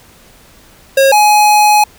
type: tone pair in turn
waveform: square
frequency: 542 / 840.3 Hz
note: C#5 / G#5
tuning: -39 / +20 cents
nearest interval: minor sixth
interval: 759 cents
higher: second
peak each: -6 dBFS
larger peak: neither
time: 0.97-1.12 / 1.12-1.84 s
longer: second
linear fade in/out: 5 ms
effects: pink hiss -43 dBFS RMS until 1.98 s